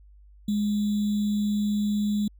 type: tone with sample-and-hold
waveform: sine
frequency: 207.9 Hz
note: G#3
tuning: 2 cents sharp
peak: -22 dBFS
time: 0.48-2.28 s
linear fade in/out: 5 ms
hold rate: 3675 Hz
effects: added 50 Hz sine -49 dBFS peak until 2.39 s